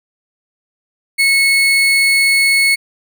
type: tone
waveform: 35% pulse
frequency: 2196 Hz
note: C#7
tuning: 17 cents flat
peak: -8 dBFS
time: 1.18-2.76 s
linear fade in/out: 20 ms
effects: none